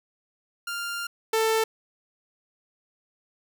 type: tone pair in turn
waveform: sawtooth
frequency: 1396.9 / 444 Hz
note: F6 / A4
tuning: 0 / +16 cents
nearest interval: octave + minor sixth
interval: 1984 cents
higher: first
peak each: -26 / -17 dBFS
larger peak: second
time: 0.67-1.07 / 1.33-1.64 s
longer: first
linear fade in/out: 5 ms
effects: none